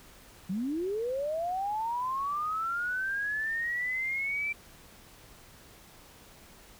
sine linear sweep, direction up, 174.61 to 2349 Hz, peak -29 dBFS, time 0.49-4.53 s, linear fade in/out 10 ms, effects pink hiss -54 dBFS RMS until 6.79 s

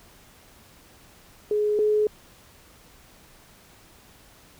sine tone pair in turn, 420 / 423.9 Hz, G#4 / G#4, +19 / +35 cents, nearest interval unison, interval 16 cents, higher second, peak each -20 / -18 dBFS, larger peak second, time 1.51-1.79 / 1.79-2.07 s, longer neither, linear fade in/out 2 ms, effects pink hiss -53 dBFS RMS until 4.59 s

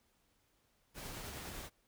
pink noise with tremolo, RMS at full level -45 dBFS, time 0.94-1.7 s, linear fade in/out 50 ms, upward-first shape triangle, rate 9.8 Hz, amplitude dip 25%, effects pink hiss -75 dBFS RMS until 1.87 s

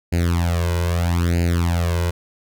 sawtooth tone with flanger, 85.9 Hz, F2, 28 cents flat, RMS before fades -19 dBFS, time 0.12-2.11 s, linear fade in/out 10 ms, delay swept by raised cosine 0.43 to 2.03 ms, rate 0.78 Hz, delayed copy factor +0.95, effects none

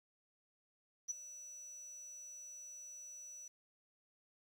sine tone with ADSR envelope, 5920 Hz, F#8, in tune, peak -33 dBFS, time 1.08-3.48 s, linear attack 25 ms, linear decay 15 ms, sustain -16 dB, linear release 4 ms, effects tanh soft clip ceiling -32 dBFS + 11-bit

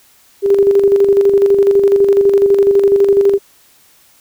sine tone with tremolo, 398.2 Hz, G4, 27 cents sharp, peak -5 dBFS, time 0.42-3.39 s, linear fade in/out 50 ms, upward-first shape square, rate 12 Hz, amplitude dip 45%, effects white hiss -49 dBFS RMS until 4.2 s

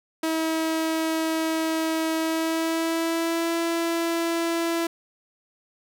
sawtooth tone with pitch glide, 321.5 to 334.6 Hz, E4 to E4, -43 to +26 cents, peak -19 dBFS, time 0.23-4.87 s, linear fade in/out 5 ms, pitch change +69 cents, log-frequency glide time 2.17-3.57 s, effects none

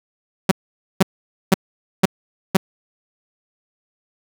sawtooth tone bursts, 190 Hz, F#3, 46 cents sharp, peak -5 dBFS, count 5, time 0.49-2.57 s, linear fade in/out 5 ms, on 24 ms, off 490 ms, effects none

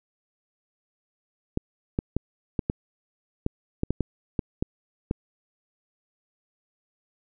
clicks, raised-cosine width 3 ms, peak -11 dBFS, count 12, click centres 1.574 / 1.989 / 2.166 / 2.592 / 2.699 / 3.464 / 3.834 / 3.906 / 4.007 / 4.392 / 4.625 / 5.111 s, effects none

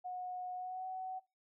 sine tone with pitch glide, 729 to 749.5 Hz, F#5 to F#5, -26 to +22 cents, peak -39 dBFS, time 0.04-1.2 s, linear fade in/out 20 ms, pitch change +48 cents, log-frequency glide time 0.55-0.86 s, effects noise-tail reverb RT60 0.2 s tail -18 dB re dry

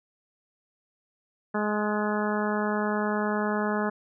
harmonic tone with a mistuned harmonic, 210 Hz, G#3, 19 cents sharp, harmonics 1 / 2 / 3 / 4 / 5 / 6 / 7 / 8, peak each -28 / -31 / -33 / -34 / -35 / -36 / -36 / -37 dBFS, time 1.54-3.9 s, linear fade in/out 10 ms, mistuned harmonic 8, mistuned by +21 cents, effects none

